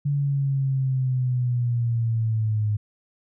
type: linear sweep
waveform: sine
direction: down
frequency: 143.9 to 104.6 Hz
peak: -20 dBFS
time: 0.05-2.77 s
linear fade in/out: 10 ms
effects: none